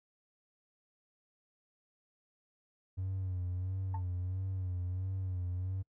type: tone with vibrato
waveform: triangle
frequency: 92.5 Hz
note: F#2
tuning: in tune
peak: -31 dBFS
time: 2.97-5.83 s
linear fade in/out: 20 ms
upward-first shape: sine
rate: 1.5 Hz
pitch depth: 55 cents each way
type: tone with exponential decay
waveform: sine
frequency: 890 Hz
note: A5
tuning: 20 cents sharp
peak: -35 dBFS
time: 3.94-4.04 s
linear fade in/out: 5 ms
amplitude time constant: 21 ms
effects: noise-tail reverb RT60 0.1 s tail -26 dB re dry + tanh soft clip ceiling -28 dBFS